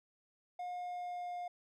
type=tone with pitch glide; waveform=triangle; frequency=716 to 709.8 Hz; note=F5 to F5; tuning=+43 to +28 cents; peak=-37 dBFS; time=0.59-1.48 s; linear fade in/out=5 ms; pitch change=-15 cents; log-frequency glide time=0.72-1.37 s; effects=none